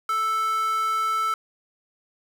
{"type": "tone with high-pass filter", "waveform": "square", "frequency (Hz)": 440, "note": "A4", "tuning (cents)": 0, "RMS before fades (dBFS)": -24, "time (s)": [0.09, 1.34], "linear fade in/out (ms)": 2, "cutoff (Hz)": 1300, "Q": 5.9, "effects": []}